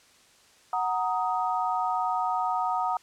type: chord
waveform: sine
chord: D# minor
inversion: first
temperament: equal with one note detuned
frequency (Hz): 740 / 932.3 / 1250.3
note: F#5 / A#5 / D#6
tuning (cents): 0 / 0 / +8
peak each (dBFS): -28 / -29 / -30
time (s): 0.73-2.97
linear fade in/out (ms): 2
effects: white hiss -58 dBFS RMS until 3.02 s + low-pass 8000 Hz 12 dB/octave